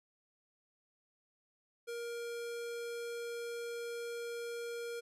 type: tone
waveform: square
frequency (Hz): 470.5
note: A#4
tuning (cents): +16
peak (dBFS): -40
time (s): 1.87-5.01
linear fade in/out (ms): 20
effects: resampled to 32000 Hz